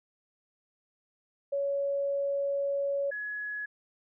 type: tone pair in turn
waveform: sine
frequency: 560 / 1687.3 Hz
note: C#5 / G#6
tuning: +18 / +27 cents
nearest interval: octave + perfect fifth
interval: 1909 cents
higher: second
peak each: -27 / -33 dBFS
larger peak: first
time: 1.52-3.11 / 3.11-3.66 s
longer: first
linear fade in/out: 10 ms
effects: none